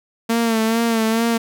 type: tone with vibrato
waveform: sawtooth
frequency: 226.7 Hz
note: A#3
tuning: 48 cents flat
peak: -12 dBFS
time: 0.29-1.38 s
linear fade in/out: 10 ms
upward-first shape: sine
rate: 2.3 Hz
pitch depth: 45 cents each way
effects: none